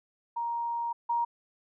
sine tone pair in turn, 938 / 941.4 Hz, A#5 / A#5, +11 / +17 cents, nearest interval unison, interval 6 cents, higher second, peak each -29 / -25 dBFS, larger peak second, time 0.36-0.93 / 1.09-1.25 s, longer first, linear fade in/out 10 ms, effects none

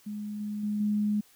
sine tone with level steps, 209 Hz, G#3, 11 cents sharp, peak -33 / -31 / -27 / -24 dBFS, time 0.06-1.21 s, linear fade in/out 10 ms, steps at 0.4 / 0.63 / 0.8 s, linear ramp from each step 5 ms, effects white hiss -60 dBFS RMS until 1.35 s

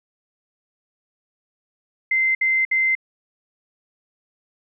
sine tone bursts, 2076 Hz, C7, 14 cents flat, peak -16 dBFS, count 3, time 2.11-2.952 s, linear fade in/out 5 ms, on 240 ms, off 61 ms, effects none

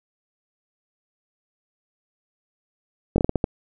slowing click train, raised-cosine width 2 ms, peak -6 dBFS, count 7, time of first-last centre 3.16-3.442 s, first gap 21 ms, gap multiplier 1.32, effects none

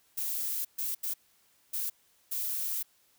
violet noise bursts at uneven times, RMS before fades -33 dBFS, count 5, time 0.17-0.65 / 0.78-0.95 / 1.03-1.14 / 1.73-1.9 / 2.31-2.83 s, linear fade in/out 10 ms, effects white hiss -67 dBFS RMS until 3.18 s

